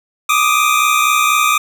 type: tone pair together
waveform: 25% pulse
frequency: 1180.4 / 1244.5 Hz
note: D6 / D#6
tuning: +8 / 0 cents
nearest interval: minor second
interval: 92 cents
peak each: -10 dBFS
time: 0.29-1.58 s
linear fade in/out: 5 ms
effects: none